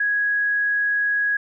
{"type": "tone", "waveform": "sine", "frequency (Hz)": 1662, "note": "G#6", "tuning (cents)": 1, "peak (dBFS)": -18, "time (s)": [0, 1.37], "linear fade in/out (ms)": 5, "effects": []}